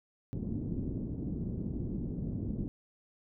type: low-pass noise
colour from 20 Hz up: white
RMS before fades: -36 dBFS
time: 0.33-2.68 s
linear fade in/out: 0 ms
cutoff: 280 Hz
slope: 24 dB/octave
effects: none